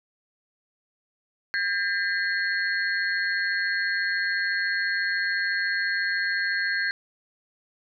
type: tone cluster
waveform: sine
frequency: 1607 / 1793 / 2008 / 4293 Hz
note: G6 / A6 / B6 / C8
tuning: +43 / +32 / +28 / +44 cents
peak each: -25 / -31 / -32 / -33 dBFS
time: 1.54-6.91 s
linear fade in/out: 0 ms
effects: none